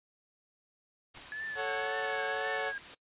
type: noise with tremolo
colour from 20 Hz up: white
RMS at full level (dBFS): -45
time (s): 1.14-2.95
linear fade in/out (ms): 10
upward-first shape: triangle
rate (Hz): 3.4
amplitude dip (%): 25
type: noise with exponential decay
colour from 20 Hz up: pink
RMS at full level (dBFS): -47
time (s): 1.17-1.29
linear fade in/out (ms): 1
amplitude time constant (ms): 26
type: tone with vibrato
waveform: sine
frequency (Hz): 1700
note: G#6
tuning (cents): +40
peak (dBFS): -36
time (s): 1.32-2.78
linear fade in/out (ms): 0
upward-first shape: triangle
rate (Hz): 1.9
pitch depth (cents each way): 86
type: chord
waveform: sawtooth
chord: F# minor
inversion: first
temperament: equal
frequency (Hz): 440 / 554.4 / 740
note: A4 / C#5 / F#5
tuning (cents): 0 / 0 / 0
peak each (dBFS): -33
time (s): 1.55-2.73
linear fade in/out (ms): 50
effects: noise-tail reverb RT60 0.1 s tail -21 dB re dry + resampled to 8000 Hz